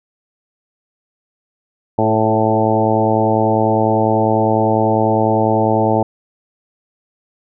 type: harmonic tone with a mistuned harmonic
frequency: 110 Hz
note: A2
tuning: in tune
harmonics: 1 / 2 / 3 / 4 / 5 / 6 / 7 / 8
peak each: -20 / -20 / -20 / -20 / -20 / -20 / -20 / -20 dBFS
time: 1.98-6.03 s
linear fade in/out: 5 ms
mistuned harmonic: 4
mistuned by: -17 cents
effects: none